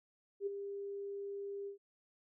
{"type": "tone with ADSR envelope", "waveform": "sine", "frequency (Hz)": 400, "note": "G4", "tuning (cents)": 35, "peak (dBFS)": -32, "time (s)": [0.4, 1.78], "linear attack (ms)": 66, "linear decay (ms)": 15, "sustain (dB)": -8, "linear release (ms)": 110, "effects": []}